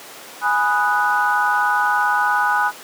sine chord, G# minor seventh, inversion none, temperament equal, 830.6 / 987.8 / 1244.5 / 1480 Hz, G#5 / B5 / D#6 / F#6, 0 / 0 / 0 / 0 cents, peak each -20 / -22 / -22 / -19 dBFS, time 0.41-2.72 s, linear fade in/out 50 ms, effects pink hiss -37 dBFS RMS until 2.83 s + high-pass 400 Hz 12 dB/octave

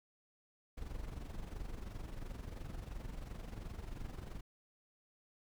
brown noise with amplitude modulation, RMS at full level -42 dBFS, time 0.77-4.41 s, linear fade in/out 10 ms, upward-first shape sine, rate 22.9 Hz, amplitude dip 65%, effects none

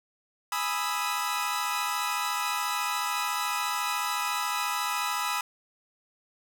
sawtooth chord, E major seventh, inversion first, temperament equal, 830.6 / 987.8 / 1244.5 / 1318.5 Hz, G#5 / B5 / D#6 / E6, 0 / 0 / 0 / 0 cents, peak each -32 / -28 / -29 / -30 dBFS, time 0.52-5.41 s, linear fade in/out 2 ms, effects none

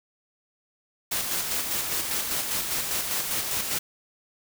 white noise with tremolo, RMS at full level -27 dBFS, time 1.11-3.79 s, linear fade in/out 10 ms, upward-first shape square, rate 5 Hz, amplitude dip 35%, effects none

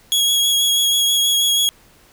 sawtooth tone with vibrato, 3322 Hz, G#7, in tune, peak -11 dBFS, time 0.12-1.69 s, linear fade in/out 0 ms, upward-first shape sine, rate 6.2 Hz, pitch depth 16 cents each way, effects pink hiss -51 dBFS RMS until 2.12 s

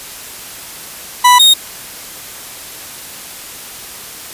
40% pulse tone pair in turn, 987.8 / 3720 Hz, B5 / A#7, 0 / -4 cents, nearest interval octave + major seventh, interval 2296 cents, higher second, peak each -3 dBFS, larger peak neither, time 1.24-1.39 / 1.39-1.54 s, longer neither, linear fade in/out 10 ms, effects white hiss -30 dBFS RMS until 4.33 s + resampled to 32000 Hz

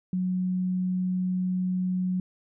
sine tone, 183.5 Hz, F#3, 14 cents flat, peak -24 dBFS, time 0.13-2.2 s, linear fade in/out 2 ms, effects none

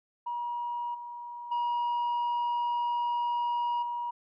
sine tone with level steps, 957 Hz, A#5, 45 cents sharp, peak -30 / -38 / -24 / -30 dBFS, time 0.26-4.11 s, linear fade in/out 10 ms, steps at 0.94 / 1.51 / 3.82 s, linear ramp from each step 10 ms, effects tanh soft clip ceiling -26 dBFS

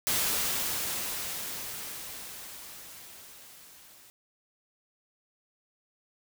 white noise with level ramp, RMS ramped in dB -27 to -55 dBFS, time 0.07-4.1 s, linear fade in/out 0 ms, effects none

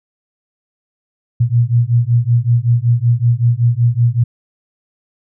sine beating tone pair, 116.54 / 121.84 Hz, A#2 / B2, 0 / -23 cents, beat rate 5.3 Hz, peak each -13 dBFS, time 1.4-4.24 s, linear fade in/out 10 ms, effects none

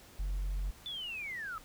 sine tone, 46.25 Hz, F#1, in tune, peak -29 dBFS, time 0.19-0.71 s, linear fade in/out 10 ms
sine linear sweep, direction down, 3520 to 1246 Hz, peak -37 dBFS, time 0.86-1.58 s, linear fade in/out 0 ms
effects tanh soft clip ceiling -31 dBFS + pink hiss -56 dBFS RMS until 1.64 s

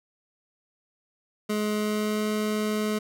25% pulse tone with pitch glide, 211.3 to 213 Hz, G#3 to G#3, +30 to +44 cents, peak -21 dBFS, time 1.49-2.99 s, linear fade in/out 10 ms, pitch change +14 cents, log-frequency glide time 1.74-2.25 s, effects none

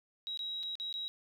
sine tone with dropouts, 3843 Hz, B7, 48 cents flat, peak -36 dBFS, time 0.27-1.08 s, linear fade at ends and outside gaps 0 ms, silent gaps 0.374-0.392 / 0.63-0.634 / 0.754-0.799 / 0.927-0.94 s, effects 11-bit

